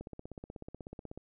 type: click train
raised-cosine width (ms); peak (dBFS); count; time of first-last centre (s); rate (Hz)
2; -30; 20; 0.01-1.176; 16.3
effects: none